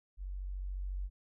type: tone with level ramp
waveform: sine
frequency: 47 Hz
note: F#1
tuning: 28 cents sharp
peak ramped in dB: -38 to -34 dBFS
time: 0.17-1.1 s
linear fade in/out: 50 ms
effects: none